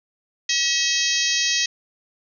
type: harmonic tone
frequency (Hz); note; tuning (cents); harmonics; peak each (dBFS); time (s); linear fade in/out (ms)
642; E5; -46; 3 / 4 / 5 / 6 / 7 / 8 / 9 / 10; -27 / -27 / -27 / -27 / -27 / -27 / -27 / -27; 0.49-1.66; 5
effects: none